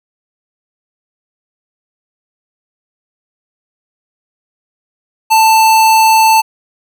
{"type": "tone", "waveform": "square", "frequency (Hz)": 885, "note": "A5", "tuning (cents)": 10, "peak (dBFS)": -6, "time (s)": [5.3, 6.42], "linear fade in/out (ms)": 20, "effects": []}